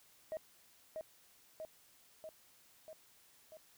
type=tone with echo; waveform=sine; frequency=630 Hz; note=D#5; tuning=21 cents sharp; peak=-36 dBFS; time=0.32-0.37 s; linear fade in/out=0 ms; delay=640 ms; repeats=5; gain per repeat=-3 dB; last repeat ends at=3.57 s; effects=tanh soft clip ceiling -36 dBFS + white hiss -66 dBFS RMS until 3.77 s